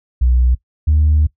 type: tone pair in turn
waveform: sine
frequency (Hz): 61.74 / 76.08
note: B1 / D#2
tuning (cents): 0 / -38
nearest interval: major third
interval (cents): 362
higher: second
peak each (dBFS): -8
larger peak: neither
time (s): 0.21-0.55 / 0.87-1.27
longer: second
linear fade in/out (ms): 10
effects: noise-tail reverb RT60 0.1 s tail -20 dB re dry + tanh soft clip ceiling -6 dBFS